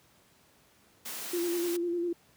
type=high-pass noise; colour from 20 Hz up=white; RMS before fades=-39 dBFS; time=1.05-1.77 s; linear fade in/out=10 ms; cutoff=170 Hz; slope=48 dB/octave
type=tone with vibrato; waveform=sine; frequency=345.9 Hz; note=F4; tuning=17 cents flat; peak=-28 dBFS; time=1.33-2.13 s; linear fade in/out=5 ms; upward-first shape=square; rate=10 Hz; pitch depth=28 cents each way
effects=pink hiss -63 dBFS RMS until 2.36 s + high-pass 80 Hz 12 dB/octave